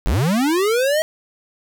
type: linear sweep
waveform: square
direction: up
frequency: 34.34 to 642 Hz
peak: -16 dBFS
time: 0.06-1.02 s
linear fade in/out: 0 ms
effects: none